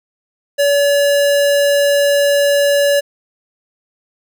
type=tone; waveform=square; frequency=570 Hz; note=C#5; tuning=48 cents sharp; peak=-11 dBFS; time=0.58-3.01 s; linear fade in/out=20 ms; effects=none